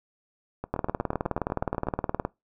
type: two click trains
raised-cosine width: 1 ms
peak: -18 / -12 dBFS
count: 11 / 30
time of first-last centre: 0.64-1.87 / 0.74-2.25 s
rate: 8.13 / 19.2 Hz
effects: noise-tail reverb RT60 0.2 s tail -22 dB re dry